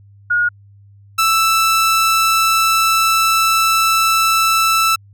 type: tone pair in turn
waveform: sine / sawtooth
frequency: 1439 / 1322 Hz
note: F#6 / E6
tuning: -49 / +5 cents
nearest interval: minor second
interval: 146 cents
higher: first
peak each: -12 / -8 dBFS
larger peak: second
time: 0.3-0.49 / 1.18-4.96 s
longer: second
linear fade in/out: 10 ms
effects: added 100 Hz sine -42 dBFS peak until 5.13 s